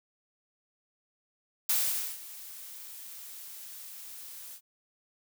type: noise with ADSR envelope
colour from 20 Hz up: blue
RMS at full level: -26 dBFS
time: 1.69-4.61 s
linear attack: 5 ms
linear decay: 480 ms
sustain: -19 dB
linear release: 71 ms
effects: none